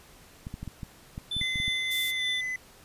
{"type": "clicks", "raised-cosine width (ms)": 5, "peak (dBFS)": -24, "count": 11, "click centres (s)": [0.469, 0.541, 0.63, 0.677, 0.832, 1.179, 1.366, 1.414, 1.558, 1.601, 1.68]}
{"type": "tone with tremolo", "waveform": "triangle", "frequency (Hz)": 3520, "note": "A7", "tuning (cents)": 0, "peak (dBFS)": -26, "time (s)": [1.31, 2.41], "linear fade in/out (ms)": 5, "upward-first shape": "triangle", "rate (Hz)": 3.3, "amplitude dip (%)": 50}
{"type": "tone with pitch glide", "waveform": "triangle", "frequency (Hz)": [2050, 2016], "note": ["C7", "B6"], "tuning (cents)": [-36, 35], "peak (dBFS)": -28, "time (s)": [1.41, 2.56], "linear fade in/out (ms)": 2, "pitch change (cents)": -29, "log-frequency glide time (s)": [2.15, 2.23]}
{"type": "noise", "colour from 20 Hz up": "violet", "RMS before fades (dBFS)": -33, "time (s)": [1.9, 2.12], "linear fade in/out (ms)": 20}
{"effects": ["pink hiss -54 dBFS RMS until 2.84 s", "resampled to 32000 Hz"]}